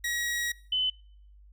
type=tone pair in turn; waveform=sawtooth / sine; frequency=1906 / 3026 Hz; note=A#6 / F#7; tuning=+38 / +38 cents; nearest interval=minor sixth; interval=800 cents; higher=second; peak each=-25 / -24 dBFS; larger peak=second; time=0.04-0.52 / 0.72-0.9 s; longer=first; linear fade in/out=5 ms; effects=noise-tail reverb RT60 0.6 s tail -23 dB re dry + added 50 Hz sine -51 dBFS peak until 1.52 s